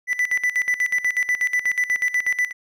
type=tone with tremolo; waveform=triangle; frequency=1986 Hz; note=B6; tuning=9 cents sharp; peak=-15 dBFS; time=0.07-2.53 s; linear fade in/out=50 ms; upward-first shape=square; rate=8.2 Hz; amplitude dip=80%; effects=none